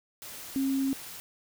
sine tone in noise, 270 Hz, C#4, 45 cents flat, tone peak -25 dBFS, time 0.56-0.93 s, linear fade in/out 0 ms, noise white, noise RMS -43 dBFS, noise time 0.22-1.2 s, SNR +15 dB, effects none

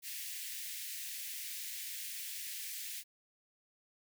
white high-pass noise, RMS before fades -43 dBFS, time 0.02-3.04 s, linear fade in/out 50 ms, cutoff 1800 Hz, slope 48 dB/octave, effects none

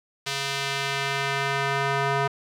square tone with band-pass filter sweep, 138.59 Hz, C#3, in tune, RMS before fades -26 dBFS, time 0.26-2.28 s, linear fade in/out 10 ms, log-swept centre 4000 to 1100 Hz, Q 0.88, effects none

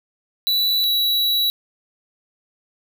square tone pair in turn, 3951 / 3915 Hz, B7 / B7, 0 / -16 cents, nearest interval unison, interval 16 cents, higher first, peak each -17 dBFS, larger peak neither, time 0.47-0.84 / 0.84-1.5 s, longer second, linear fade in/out 0 ms, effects none

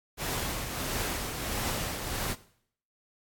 pink noise with tremolo, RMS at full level -31 dBFS, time 0.17-2.36 s, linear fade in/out 50 ms, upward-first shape triangle, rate 1.5 Hz, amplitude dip 50%, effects noise-tail reverb RT60 0.6 s tail -17 dB re dry + AAC 64 kbps

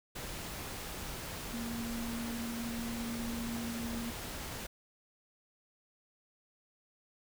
sine tone in noise, 232.9 Hz, A#3, 1 cent flat, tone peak -37 dBFS, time 1.53-4.11 s, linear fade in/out 10 ms, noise pink, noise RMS -42 dBFS, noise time 0.15-4.67 s, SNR +2 dB, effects none

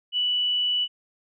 sine tone, 2960 Hz, F#7, in tune, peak -21 dBFS, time 0.12-0.88 s, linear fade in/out 50 ms, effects none

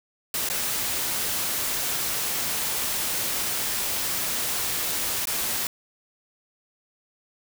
white noise with dropouts, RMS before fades -27 dBFS, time 0.34-5.67 s, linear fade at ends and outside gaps 2 ms, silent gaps 0.489-0.499 / 5.255-5.271 s, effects none

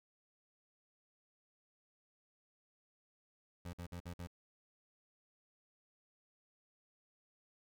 25% pulse tone bursts, 87.31 Hz, F2, in tune, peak -40 dBFS, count 5, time 3.65-4.272 s, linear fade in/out 5 ms, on 82 ms, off 53 ms, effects none

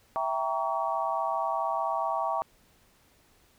sine chord, E diminished seventh, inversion none, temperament equal with one note detuned, 659.3 / 784 / 932.3 / 1128.8 Hz, E5 / G5 / Bb5 / Db6, 0 / 0 / 0 / +31 cents, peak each -32 dBFS, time 0.16-2.42 s, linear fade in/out 0 ms, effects pink hiss -63 dBFS RMS until 3.58 s

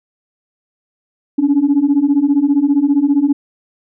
sine beating tone pair, 275.1 / 290.1 Hz, C#4 / D4, -13 / -21 cents, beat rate 15 Hz, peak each -13 / -11 dBFS, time 1.38-3.33 s, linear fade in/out 10 ms, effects tanh soft clip ceiling -5 dBFS

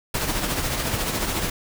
pink noise with tremolo, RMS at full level -23 dBFS, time 0.14-1.5 s, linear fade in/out 5 ms, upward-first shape triangle, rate 14 Hz, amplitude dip 50%, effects none

